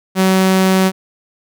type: tone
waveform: sawtooth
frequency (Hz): 188.8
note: F#3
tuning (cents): +35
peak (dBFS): -6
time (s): 0.15-0.92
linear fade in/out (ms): 50
effects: none